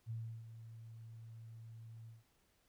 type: tone with ADSR envelope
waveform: sine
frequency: 113.4 Hz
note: A#2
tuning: 47 cents flat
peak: -39 dBFS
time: 0.06-2.24 s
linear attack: 43 ms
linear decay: 340 ms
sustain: -11 dB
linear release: 160 ms
effects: pink hiss -75 dBFS RMS until 2.68 s